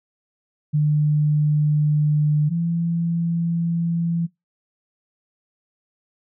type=tone pair in turn; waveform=sine; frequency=150 / 168.37 Hz; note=D3 / E3; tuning=+37 / +37 cents; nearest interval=major second; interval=200 cents; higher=second; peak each=-15 / -19 dBFS; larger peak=first; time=0.73-2.5 / 2.5-4.27 s; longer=neither; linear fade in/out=20 ms; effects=noise-tail reverb RT60 0.2 s tail -23 dB re dry